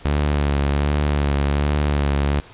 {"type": "tone with vibrato", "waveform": "sawtooth", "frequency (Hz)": 72.1, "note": "D2", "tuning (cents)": -31, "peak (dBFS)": -13, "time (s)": [0.05, 2.4], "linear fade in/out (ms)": 0, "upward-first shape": "sine", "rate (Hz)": 1.3, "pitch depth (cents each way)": 37, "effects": ["pink hiss -44 dBFS RMS until 2.53 s", "resampled to 8000 Hz"]}